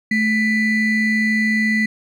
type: ring-modulated tone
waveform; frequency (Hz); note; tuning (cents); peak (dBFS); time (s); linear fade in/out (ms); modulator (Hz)
triangle; 1100; C#6; -14; -10; 0.11-1.86; 5; 883
effects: none